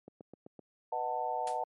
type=click train; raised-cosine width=2 ms; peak=-33 dBFS; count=5; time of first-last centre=0.08-0.592 s; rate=7.81 Hz
type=chord; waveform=sine; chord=B dominant seventh; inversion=none; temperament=just; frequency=493.9 / 617.4 / 740.8 / 889 Hz; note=B4 / D#5 / F#5 / A5; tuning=0 / -14 / +2 / +18 cents; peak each=-40 / -40 / -35 / -35 dBFS; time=0.92-1.64 s; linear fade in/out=5 ms
type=noise with exponential decay; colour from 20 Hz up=white; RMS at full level=-40 dBFS; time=1.47-1.61 s; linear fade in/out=2 ms; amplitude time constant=30 ms
effects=high-pass 200 Hz 12 dB/octave + MP3 48 kbps